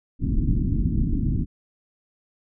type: low-pass noise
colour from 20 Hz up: pink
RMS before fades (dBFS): -22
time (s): 0.19-1.46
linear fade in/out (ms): 50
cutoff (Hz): 300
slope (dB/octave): 48
effects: none